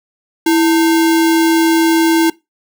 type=tone with sample-and-hold; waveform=sine; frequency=328.2 Hz; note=E4; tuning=8 cents flat; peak=-8 dBFS; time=0.46-2.3 s; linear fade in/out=5 ms; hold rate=1225 Hz; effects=noise-tail reverb RT60 0.2 s tail -20 dB re dry